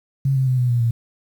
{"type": "tone with pitch steps", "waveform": "sine", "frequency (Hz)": [136.2, 132.02, 127.96, 124.03, 120.22, 116.53], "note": ["C#3", "C3", "C3", "B2", "B2", "A#2"], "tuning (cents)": [-30, 16, -38, 8, -46, 0], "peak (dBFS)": -15, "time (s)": [0.25, 0.91], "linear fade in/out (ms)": 5, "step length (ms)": 110, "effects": ["8-bit"]}